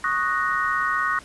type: chord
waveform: sine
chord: D# minor seventh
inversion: third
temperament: equal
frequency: 1108.7 / 1244.5 / 1480 / 1864.7 Hz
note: C#6 / D#6 / F#6 / A#6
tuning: 0 / 0 / 0 / 0 cents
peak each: -26 dBFS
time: 0.04-1.19 s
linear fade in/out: 2 ms
effects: pink hiss -46 dBFS RMS until 1.24 s + resampled to 24000 Hz